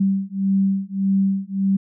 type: beating tone pair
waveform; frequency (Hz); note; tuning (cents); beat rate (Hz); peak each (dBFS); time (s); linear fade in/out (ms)
sine; 193.7 / 195.4; G3 / G3; -20 / -5; 1.7; -20; 0-1.77; 10
effects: none